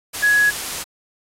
sine tone in noise, 1676 Hz, G#6, 15 cents sharp, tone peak -12 dBFS, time 0.22-0.51 s, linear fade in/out 20 ms, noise white, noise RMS -26 dBFS, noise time 0.13-0.84 s, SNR +11 dB, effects low-pass 12000 Hz 12 dB/octave + AAC 48 kbps

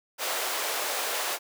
pink high-pass noise, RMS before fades -30 dBFS, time 0.18-1.39 s, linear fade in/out 50 ms, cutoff 470 Hz, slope 24 dB/octave, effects none

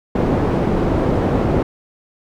white low-pass noise, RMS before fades -17 dBFS, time 0.15-1.63 s, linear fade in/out 5 ms, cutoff 420 Hz, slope 12 dB/octave, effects none

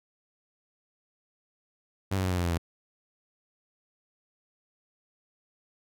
sawtooth tone with pitch steps, 96.9 / 94.58 / 92.31 / 90.1 / 87.94 / 85.83 / 83.77 Hz, G2 / F#2 / F#2 / F#2 / F2 / F2 / E2, -20 / +39 / -4 / -45 / +13 / -30 / +28 cents, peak -22 dBFS, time 2.11-2.579 s, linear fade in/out 10 ms, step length 67 ms, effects none

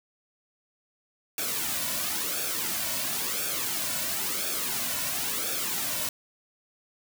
white noise with flanger, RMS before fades -30 dBFS, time 1.38-6.09 s, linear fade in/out 2 ms, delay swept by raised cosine 0.99 to 2.49 ms, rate 0.97 Hz, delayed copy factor -0.65, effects none

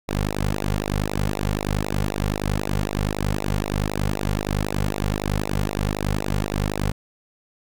sawtooth tone with flanger, 50.7 Hz, G#1, 41 cents flat, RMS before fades -24 dBFS, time 0.08-6.92 s, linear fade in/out 10 ms, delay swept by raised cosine 0.61 to 3.21 ms, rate 3.9 Hz, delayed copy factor -1, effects none

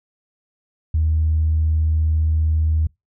sine tone, 78.7 Hz, D#2, 20 cents sharp, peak -14 dBFS, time 0.94-2.87 s, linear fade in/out 5 ms, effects noise-tail reverb RT60 0.2 s tail -26 dB re dry + tanh soft clip ceiling -10 dBFS

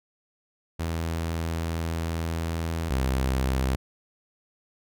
sawtooth tone pair in turn, 82.41 / 65.41 Hz, E2 / C2, 0 / 0 cents, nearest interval major third, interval 400 cents, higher first, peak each -23 / -19 dBFS, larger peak second, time 0.79-2.9 / 2.9-3.76 s, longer first, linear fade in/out 10 ms, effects none

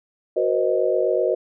sine chord, C half-diminished seventh, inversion second, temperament equal with one note detuned, 370 / 475.4 / 523.3 / 622.3 Hz, Gb4 / Bb4 / C5 / Eb5, 0 / +34 / 0 / 0 cents, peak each -23 dBFS, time 0.36-1.35 s, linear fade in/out 10 ms, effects none

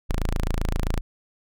sawtooth tone, 27.62 Hz, A0, 8 cents sharp, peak -18 dBFS, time 0.09-1.01 s, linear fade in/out 10 ms, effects none

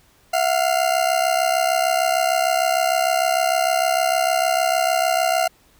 40% pulse ring-modulated tone, 698.5 Hz, F5, in tune, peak -13 dBFS, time 0.33-5.48 s, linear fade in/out 10 ms, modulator 33.3 Hz, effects pink hiss -56 dBFS RMS until 5.79 s

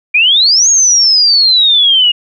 sine exponential two-way sweep, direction up then down, 2349 to 6670 to 2839 Hz, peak -5 dBFS, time 0.14-2.12 s, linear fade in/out 10 ms, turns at 0.69 s, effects none

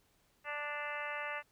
harmonic tone with a mistuned harmonic, 293.7 Hz, D4, in tune, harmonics 2 / 3 / 4 / 5 / 6 / 7 / 8 / 9 / 10, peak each -45 / -46 / -45 / -46 / -44 / -44 / -54 / -46 / -57 dBFS, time 0.44-1.43 s, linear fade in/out 50 ms, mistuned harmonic 10, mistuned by -34 cents, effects pink hiss -72 dBFS RMS until 1.51 s

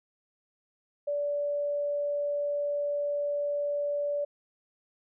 sine tone, 579 Hz, D5, 25 cents flat, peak -27 dBFS, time 1.07-4.25 s, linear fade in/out 10 ms, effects none

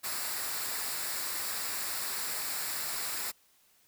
white noise with comb filter, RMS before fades -35 dBFS, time 0.03-3.32 s, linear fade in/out 20 ms, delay 0.32 ms, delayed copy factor -0.55, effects white hiss -66 dBFS RMS until 3.87 s

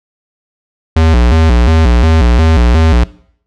square tone with vibrato, 69.3 Hz, C#2, in tune, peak -6 dBFS, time 0.96-3.04 s, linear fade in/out 5 ms, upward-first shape square, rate 2.8 Hz, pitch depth 260 cents each way, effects noise-tail reverb RT60 0.6 s tail -20 dB re dry + low-pass 5000 Hz 12 dB/octave

